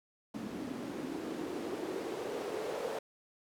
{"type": "noise with band-pass filter sweep", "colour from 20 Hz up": "white", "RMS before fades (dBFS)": -39, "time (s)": [0.34, 2.99], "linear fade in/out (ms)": 5, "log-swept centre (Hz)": [240, 500], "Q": 3.6, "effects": []}